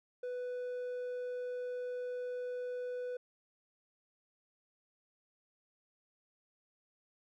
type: tone with hard clipping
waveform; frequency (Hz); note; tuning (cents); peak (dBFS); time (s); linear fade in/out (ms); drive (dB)
sine; 495.9; B4; +7; -38; 0.23-3.17; 5; 3
effects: none